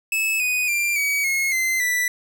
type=tone with pitch steps; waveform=45% pulse; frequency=2605 / 2487 / 2375 / 2268 / 2165 / 2068 / 1974.2 Hz; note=E7 / D#7 / D7 / C#7 / C#7 / C7 / B6; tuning=-21 / -1 / +19 / +39 / -41 / -21 / -1 cents; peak=-19 dBFS; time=0.12-2.08 s; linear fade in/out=2 ms; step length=280 ms; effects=none